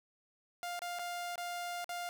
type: tone with dropouts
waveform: sawtooth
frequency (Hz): 702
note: F5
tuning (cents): +9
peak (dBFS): -34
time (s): 0.63-2.09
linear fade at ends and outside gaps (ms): 0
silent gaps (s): 0.792-0.819 / 0.988-0.993 / 1.357-1.379 / 1.844-1.892
effects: none